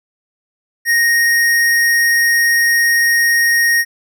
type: tone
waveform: square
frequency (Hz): 1864.7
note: A#6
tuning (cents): 0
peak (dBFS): -11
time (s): 0.85-3.85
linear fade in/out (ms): 50
effects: none